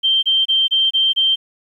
sine tone bursts, 3141 Hz, G7, 3 cents sharp, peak -12 dBFS, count 6, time 0.03-1.36 s, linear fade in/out 20 ms, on 200 ms, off 26 ms, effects 9-bit

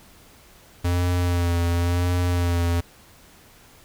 square tone with vibrato, 87.31 Hz, F2, in tune, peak -20 dBFS, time 0.84-2.81 s, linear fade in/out 10 ms, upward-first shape sine, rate 0.94 Hz, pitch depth 31 cents each way, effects pink hiss -51 dBFS RMS until 3.84 s

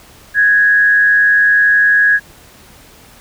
sine tone with frequency modulation, 1661.2 Hz, G#6, in tune, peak -7 dBFS, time 0.34-2.2 s, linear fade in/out 50 ms, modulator 148 Hz, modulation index 0.36, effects pink hiss -42 dBFS RMS until 3.2 s

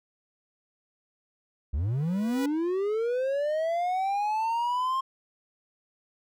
triangle linear sweep, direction up, 61.74 to 1068 Hz, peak -23 dBFS, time 1.73-5.01 s, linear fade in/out 10 ms
sawtooth tone with exponential growth, 490 Hz, B4, 14 cents flat, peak -26 dBFS, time 1.77-2.46 s, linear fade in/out 5 ms, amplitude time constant 150 ms
effects none

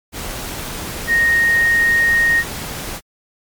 sine tone in noise, 1861 Hz, A#6, 3 cents flat, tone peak -11 dBFS, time 1.07-2.44 s, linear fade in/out 50 ms, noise pink, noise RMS -27 dBFS, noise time 0.12-3.01 s, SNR +13 dB, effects MP3 96 kbps

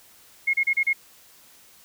sine tone bursts, 2158 Hz, C#7, 47 cents flat, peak -18 dBFS, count 5, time 0.47-0.932 s, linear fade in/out 10 ms, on 66 ms, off 33 ms, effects white hiss -53 dBFS RMS until 1.84 s

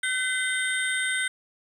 sine tone cluster, 1525 / 2041 / 3142 / 3652 / 8620 Hz, G6 / C7 / G7 / A#7 / C#9, -48 / -44 / +3 / -36 / -49 cents, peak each -27 / -29 / -36 / -33 / -32 dBFS, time 0.03-1.28 s, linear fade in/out 5 ms, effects tanh soft clip ceiling -13 dBFS + 9-bit

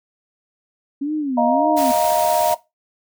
sine tone with vibrato, 271.6 Hz, C#4, 35 cents flat, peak -19 dBFS, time 1.01-1.92 s, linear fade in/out 10 ms, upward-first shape sine, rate 1.8 Hz, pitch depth 220 cents each way
sine chord, Eb suspended second, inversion none, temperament equal with one note detuned, 622.3 / 698.5 / 940.4 Hz, Eb5 / F5 / Bb5, 0 / 0 / +15 cents, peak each -19 dBFS, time 1.37-2.55 s, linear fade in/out 10 ms
white noise, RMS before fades -28 dBFS, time 1.76-2.55 s, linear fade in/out 20 ms
effects noise-tail reverb RT60 0.2 s tail -17 dB re dry

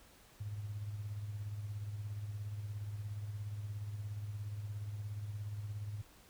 sine tone with tremolo, 103.83 Hz, G#2, in tune, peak -37 dBFS, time 0.4-6.02 s, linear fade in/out 10 ms, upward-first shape sine, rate 17 Hz, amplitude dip 50%, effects added 50 Hz sine -70 dBFS peak until 6.29 s + pink hiss -62 dBFS RMS until 6.29 s

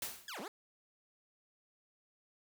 white noise with exponential decay, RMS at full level -37 dBFS, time 0.02-0.39 s, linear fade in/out 2 ms, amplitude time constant 79 ms
15% pulse linear two-way sweep, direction down then up, 1760 to 174.61 to 456.3 Hz, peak -36 dBFS, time 0.28-0.48 s, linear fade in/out 2 ms, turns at 0.4 s
effects none

